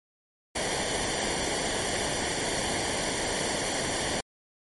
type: noise with comb filter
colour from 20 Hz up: pink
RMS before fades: -29 dBFS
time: 0.55-4.21 s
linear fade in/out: 10 ms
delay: 0.77 ms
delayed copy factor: -0.7
effects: MP3 48 kbps